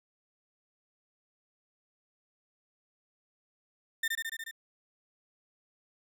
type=tone with echo; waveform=35% pulse; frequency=1808 Hz; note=A6; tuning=47 cents sharp; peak=-26 dBFS; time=4.03-4.08 s; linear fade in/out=5 ms; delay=72 ms; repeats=6; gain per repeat=-2 dB; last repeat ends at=4.512 s; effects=none